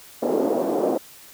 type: band-pass noise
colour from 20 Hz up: white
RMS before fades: -22 dBFS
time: 0.22-0.98 s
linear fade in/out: 10 ms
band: 260 to 600 Hz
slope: 24 dB/octave
effects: white hiss -46 dBFS RMS until 1.33 s